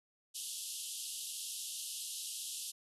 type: band-pass noise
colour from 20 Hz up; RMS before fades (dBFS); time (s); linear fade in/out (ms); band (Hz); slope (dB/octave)
white; -43; 0.34-2.72; 20; 2800 to 12000; 96
effects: none